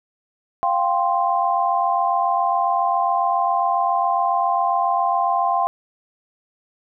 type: chord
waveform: sine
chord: F suspended second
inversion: none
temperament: just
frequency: 698.5 / 785.8 / 1047.7 Hz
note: F5 / G5 / C6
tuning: 0 / +4 / +2 cents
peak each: -21 dBFS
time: 0.63-5.67 s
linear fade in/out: 0 ms
effects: none